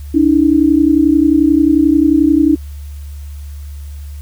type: tone pair together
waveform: sine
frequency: 288.4 / 319.7 Hz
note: D4 / D#4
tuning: -31 / +47 cents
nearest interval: major second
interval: 178 cents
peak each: -10 dBFS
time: 0.14-2.56 s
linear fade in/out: 10 ms
effects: added 72 Hz sine -25 dBFS peak until 4.21 s + white hiss -46 dBFS RMS until 4.21 s